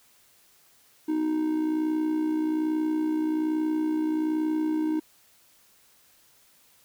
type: tone with amplitude modulation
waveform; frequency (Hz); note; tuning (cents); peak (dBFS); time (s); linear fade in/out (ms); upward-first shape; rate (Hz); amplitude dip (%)
triangle; 311.1; D#4; 0; -19; 1.08-5; 10; sine; 61.2; 55
effects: white hiss -60 dBFS RMS until 6.84 s